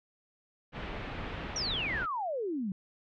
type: low-pass noise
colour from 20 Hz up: pink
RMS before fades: -39 dBFS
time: 0.72-2.07 s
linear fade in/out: 50 ms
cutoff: 3100 Hz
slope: 24 dB/octave
type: exponential sweep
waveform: sine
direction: down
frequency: 5920 to 180 Hz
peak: -31 dBFS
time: 1.56-2.72 s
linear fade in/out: 2 ms
effects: none